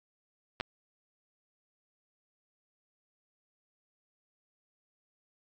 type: clicks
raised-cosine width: 0.3 ms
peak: -17 dBFS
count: 2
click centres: 0.601 / 0.609 s
effects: AAC 32 kbps